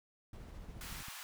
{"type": "noise with tremolo", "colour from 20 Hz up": "brown", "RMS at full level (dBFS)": -48, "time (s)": [0.33, 1.03], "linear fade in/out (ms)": 2, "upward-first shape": "sine", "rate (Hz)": 14, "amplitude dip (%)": 25}
{"type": "click train", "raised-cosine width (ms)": 5, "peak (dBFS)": -38, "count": 6, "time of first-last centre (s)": [0.69, 1.084], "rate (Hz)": 12.7}
{"type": "high-pass noise", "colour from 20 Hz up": "pink", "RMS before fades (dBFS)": -48, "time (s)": [0.81, 1.23], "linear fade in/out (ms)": 0, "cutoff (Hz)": 920, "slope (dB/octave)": 24}
{"effects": []}